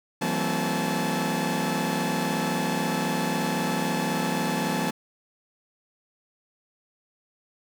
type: tone cluster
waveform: sawtooth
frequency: 164.2 / 188 / 228.1 / 262.4 / 864 Hz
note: E3 / F#3 / A#3 / C4 / A5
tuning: -6 / +28 / -37 / +5 / -32 cents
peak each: -27 dBFS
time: 0.21-4.91 s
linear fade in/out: 10 ms
effects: none